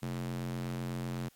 square tone with high-pass filter, 44 Hz, F1, 14 cents sharp, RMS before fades -37 dBFS, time 0.02-1.29 s, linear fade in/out 10 ms, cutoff 160 Hz, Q 2.8, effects white hiss -65 dBFS RMS until 1.35 s + AAC 64 kbps

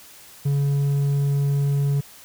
sine tone with hard clipping, 141.1 Hz, C#3, 31 cents sharp, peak -19 dBFS, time 0.45-2.01 s, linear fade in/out 10 ms, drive 3 dB, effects white hiss -46 dBFS RMS until 2.24 s

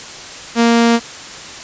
sawtooth tone, 233.1 Hz, A#3, in tune, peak -5 dBFS, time 0.55-1 s, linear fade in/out 50 ms, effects white hiss -31 dBFS RMS until 1.63 s + resampled to 16000 Hz

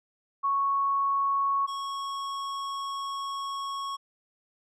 sine / square tone pair in turn, 1107 / 1103.1 Hz, C#6 / C#6, -3 / -9 cents, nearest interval unison, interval 6 cents, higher first, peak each -23 / -32 dBFS, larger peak first, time 0.43-1.67 / 1.67-3.97 s, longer second, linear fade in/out 20 ms, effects low-pass 7000 Hz 12 dB/octave

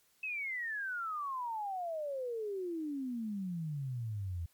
sine exponential sweep, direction down, 2618 to 81.6 Hz, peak -35 dBFS, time 0.23-4.46 s, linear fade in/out 5 ms, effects white hiss -70 dBFS RMS until 4.53 s + MP3 96 kbps

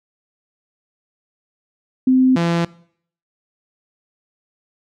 sine / sawtooth tone pair in turn, 258.4 / 169.55 Hz, C4 / E3, -21 / +49 cents, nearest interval perfect fifth, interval 730 cents, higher first, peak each -10 / -12 dBFS, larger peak first, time 2.07-2.36 / 2.36-2.65 s, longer neither, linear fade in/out 5 ms, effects noise-tail reverb RT60 0.6 s tail -21 dB re dry + low-pass 5000 Hz 12 dB/octave

